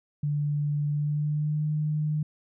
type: tone with pitch glide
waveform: sine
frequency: 146.83 to 152.01 Hz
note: D3 to D#3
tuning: 0 to -40 cents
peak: -24 dBFS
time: 0.23-2.23 s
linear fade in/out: 5 ms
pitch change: +60 cents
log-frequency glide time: 0.89-1.66 s
effects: none